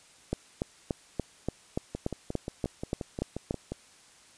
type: two click trains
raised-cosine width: 2 ms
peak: -20 / -15 dBFS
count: 11 / 12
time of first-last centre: 1.95-3.72 / 0.33-3.509 s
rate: 5.65 / 3.46 Hz
effects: white hiss -57 dBFS RMS until 4.37 s + resampled to 22050 Hz